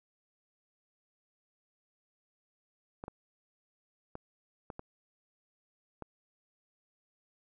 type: clicks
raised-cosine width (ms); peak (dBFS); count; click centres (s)
1; -27; 6; 3.039 / 3.081 / 4.154 / 4.702 / 4.794 / 6.023
effects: none